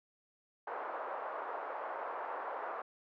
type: band-pass noise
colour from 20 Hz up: white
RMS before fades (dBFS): -41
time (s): 0.67-2.82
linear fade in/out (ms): 5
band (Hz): 480 to 1200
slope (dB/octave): 24
effects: none